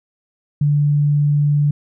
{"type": "tone", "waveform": "sine", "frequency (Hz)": 146.2, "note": "D3", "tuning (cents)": -7, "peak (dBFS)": -12, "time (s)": [0.61, 1.71], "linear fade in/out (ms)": 5, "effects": []}